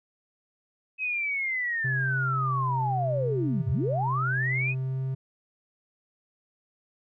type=linear two-way sweep; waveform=sine; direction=down then up; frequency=2563 to 71.9 to 2563 Hz; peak=-26 dBFS; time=0.98-4.75 s; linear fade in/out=50 ms; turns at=3.71 s
type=tone with vibrato; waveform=triangle; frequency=130.81 Hz; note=C3; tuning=in tune; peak=-25 dBFS; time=1.84-5.15 s; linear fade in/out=10 ms; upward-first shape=sine; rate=0.68 Hz; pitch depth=20 cents each way
effects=none